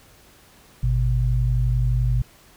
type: tone pair together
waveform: sine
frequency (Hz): 51.91 / 123.47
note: G#1 / B2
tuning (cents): 0 / 0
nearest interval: octave + minor third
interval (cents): 1500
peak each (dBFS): -20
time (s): 0.83-2.22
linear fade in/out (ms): 5
effects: pink hiss -52 dBFS RMS until 2.56 s